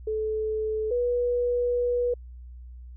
sine tone pair in turn, 433.9 / 487 Hz, A4 / B4, -24 / -24 cents, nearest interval major second, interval 200 cents, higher second, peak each -25 / -22 dBFS, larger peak second, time 0.07-0.91 / 0.91-2.14 s, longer second, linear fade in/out 5 ms, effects added 61 Hz sine -40 dBFS peak until 2.96 s

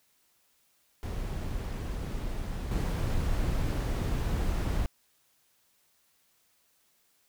brown noise with level steps, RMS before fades -34 / -29 dBFS, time 1.03-4.86 s, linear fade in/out 0 ms, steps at 2.71 s, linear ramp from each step 5 ms, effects white hiss -69 dBFS RMS until 7.28 s

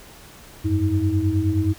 sine tone cluster, 90.9 / 100.4 / 318.1 Hz, F#2 / G2 / D#4, -30 / +42 / +38 cents, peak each -22 dBFS, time 0.64-1.74 s, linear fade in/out 20 ms, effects pink hiss -45 dBFS RMS until 1.78 s

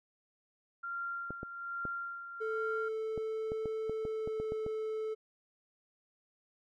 sine tone with tremolo, 1385 Hz, F6, 15 cents flat, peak -35 dBFS, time 0.83-2.89 s, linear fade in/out 10 ms, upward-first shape sine, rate 1.2 Hz, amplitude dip 60%
clicks, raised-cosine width 2 ms, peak -27 dBFS, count 12, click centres 1.306 / 1.431 / 1.853 / 3.177 / 3.519 / 3.657 / 3.896 / 4.052 / 4.275 / 4.4 / 4.521 / 4.664 s
triangle tone with pitch glide, 440 to 436.5 Hz, A4 to A4, 0 to -14 cents, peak -32 dBFS, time 2.4-5.15 s, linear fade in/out 20 ms, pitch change -14 cents, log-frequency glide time 3.92-4.57 s
effects none

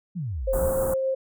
sine exponential two-way sweep, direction down then up, 195.7 to 38.61 to 94.5 Hz, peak -27 dBFS, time 0.15-0.7 s, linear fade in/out 20 ms, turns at 0.54 s
sine tone with tremolo, 530 Hz, C5, 22 cents sharp, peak -21 dBFS, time 0.47-1.15 s, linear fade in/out 10 ms, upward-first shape triangle, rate 6.9 Hz, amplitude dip 25%
pink band-stop noise, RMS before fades -30 dBFS, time 0.53-0.94 s, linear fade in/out 5 ms, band 1400 to 7900 Hz, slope 48 dB/octave
effects none

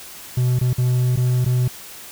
triangle tone with dropouts, 125 Hz, B2, 21 cents sharp, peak -13 dBFS, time 0.37-1.68 s, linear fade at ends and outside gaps 5 ms, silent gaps 0.59-0.611 / 0.732-0.781 / 1.16-1.172 / 1.447-1.46 s, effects white hiss -38 dBFS RMS until 2.11 s

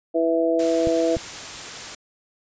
harmonic tone, 164.81 Hz, E3, in tune, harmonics 2 / 3 / 4, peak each -22 / -22 / -22 dBFS, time 0.14-1.17 s, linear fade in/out 20 ms
white noise, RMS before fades -34 dBFS, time 0.59-1.95 s, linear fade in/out 5 ms
clicks, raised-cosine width 5 ms, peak -16 dBFS, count 2, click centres 0.872 / 1.168 s
effects resampled to 16000 Hz

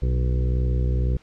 harmonic tone with a mistuned harmonic, 61.9 Hz, B1, 5 cents sharp, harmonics 1 / 2 / 3 / 4 / 5 / 6 / 7 / 8, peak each -20 / -25 / -35 / -41 / -40 / -37 / -41 / -39 dBFS, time 0.02-1.17 s, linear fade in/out 5 ms, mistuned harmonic 3, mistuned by +34 cents, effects pink hiss -56 dBFS RMS until 1.22 s + low-pass 5000 Hz 12 dB/octave

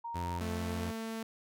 sine tone, 932.3 Hz, A#5, in tune, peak -37 dBFS, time 0.04-0.39 s, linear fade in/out 10 ms
sawtooth tone with vibrato, 87.31 Hz, F2, in tune, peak -32 dBFS, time 0.14-0.92 s, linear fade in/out 20 ms, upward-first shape square, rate 18 Hz, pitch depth 10 cents each way
sawtooth tone with pitch glide, 220 to 224.1 Hz, A3 to A3, 0 to +32 cents, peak -33 dBFS, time 0.41-1.23 s, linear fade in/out 2 ms, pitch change +32 cents, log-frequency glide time 0.53-0.91 s
effects none

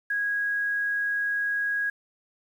sine tone, 1650 Hz, G#6, 12 cents flat, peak -24 dBFS, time 0.1-1.9 s, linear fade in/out 5 ms, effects 9-bit

